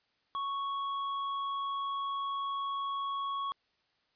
triangle tone with tanh clipping, 1108.7 Hz, C#6, in tune, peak -34 dBFS, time 0.35-3.52 s, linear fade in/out 0 ms, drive 13 dB, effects white hiss -74 dBFS RMS until 4.15 s + resampled to 11025 Hz

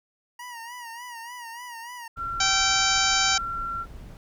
25% pulse tone with vibrato, 950 Hz, A#5, 33 cents sharp, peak -33 dBFS, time 0.39-2.08 s, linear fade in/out 5 ms, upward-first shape sine, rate 3.4 Hz, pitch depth 73 cents each way
sine tone, 1364 Hz, F6, 41 cents flat, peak -28 dBFS, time 2.16-3.86 s, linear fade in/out 50 ms
brown noise, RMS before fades -41 dBFS, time 2.17-4.17 s, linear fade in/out 0 ms
harmonic tone, 776 Hz, G5, 18 cents flat, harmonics 1 / 2 / 3 / 4 / 5 / 6 / 7 / 8 / 9, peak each -29 / -29 / -29 / -29 / -29 / -29 / -29 / -29 / -29 dBFS, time 2.4-3.38 s, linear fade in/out 5 ms
effects none

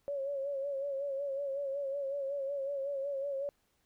sine tone with vibrato, 555 Hz, C#5, 2 cents sharp, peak -33 dBFS, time 0.08-3.49 s, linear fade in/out 0 ms, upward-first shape sine, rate 5.4 Hz, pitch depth 56 cents each way, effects pink hiss -75 dBFS RMS until 3.85 s

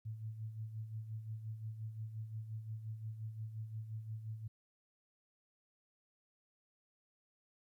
sine tone with tremolo, 110 Hz, A2, in tune, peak -39 dBFS, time 0.05-4.48 s, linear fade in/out 10 ms, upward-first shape sine, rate 5.7 Hz, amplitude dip 60%, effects 13-bit

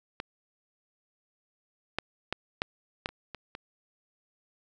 clicks, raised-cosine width 0.3 ms, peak -18 / -12 / -13 / -11 / -12 / -28 / -23 / -23 dBFS, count 8, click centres 0.201 / 1.986 / 2.326 / 2.619 / 3.059 / 3.09 / 3.347 / 3.551 s, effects none

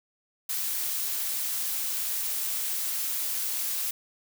blue noise, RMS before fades -30 dBFS, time 0.49-3.91 s, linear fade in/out 5 ms, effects none

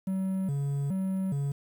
triangle tone with vibrato, 163.7 Hz, E3, 12 cents flat, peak -25 dBFS, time 0.07-1.52 s, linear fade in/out 5 ms, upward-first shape square, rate 1.2 Hz, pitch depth 260 cents each way, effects 9-bit

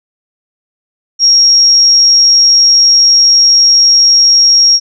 sine tone, 5588 Hz, F8, in tune, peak -3 dBFS, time 1.19-4.8 s, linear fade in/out 50 ms, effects none

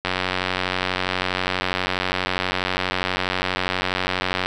click train, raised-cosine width 0.3 ms, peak -5 dBFS, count 408, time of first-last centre 0.05-4.46 s, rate 92.3 Hz, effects none

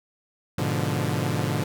sawtooth chord, G# diminished seventh, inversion none, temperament equal, 103.83 / 123.47 / 146.83 / 174.61 Hz, G#2 / B2 / D3 / F3, 0 / 0 / 0 / 0 cents, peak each -25 / -25 / -24 / -27 dBFS, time 0.58-1.64 s, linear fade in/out 5 ms, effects none

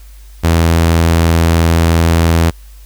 sawtooth tone, 83 Hz, E2, 12 cents sharp, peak -4 dBFS, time 0.43-2.51 s, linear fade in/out 20 ms, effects added 50 Hz sine -33 dBFS peak until 2.85 s + white hiss -47 dBFS RMS until 2.85 s

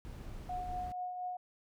brown noise, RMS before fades -45 dBFS, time 0.05-0.92 s, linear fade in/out 0 ms
sine tone with tremolo, 726 Hz, F#5, 33 cents flat, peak -35 dBFS, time 0.49-1.37 s, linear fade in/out 5 ms, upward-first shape triangle, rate 4.2 Hz, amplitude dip 45%
effects none

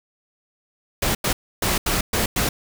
pink noise bursts at uneven times, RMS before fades -21 dBFS, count 6, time 1.02-1.15 / 1.24-1.33 / 1.62-1.78 / 1.86-2.01 / 2.13-2.26 / 2.36-2.49 s, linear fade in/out 5 ms, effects none

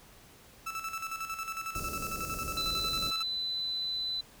30% pulse tone with tremolo, 1318.5 Hz, E6, in tune, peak -31 dBFS, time 0.66-3.23 s, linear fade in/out 10 ms, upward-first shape square, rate 11 Hz, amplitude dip 60%
pink band-stop noise, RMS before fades -40 dBFS, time 1.75-3.11 s, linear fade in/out 5 ms, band 630 to 4700 Hz, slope 48 dB/octave
sine tone, 4008 Hz, B7, 25 cents sharp, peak -31 dBFS, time 2.57-4.21 s, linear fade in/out 5 ms
effects pink hiss -56 dBFS RMS until 4.4 s

